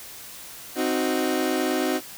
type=chord; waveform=30% pulse; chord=C diminished; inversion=none; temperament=equal; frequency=261.6 / 311.1 / 370 Hz; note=C4 / Eb4 / Gb4; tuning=0 / 0 / 0 cents; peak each=-24 dBFS; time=0.75-2.01 s; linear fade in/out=50 ms; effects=white hiss -41 dBFS RMS until 2.17 s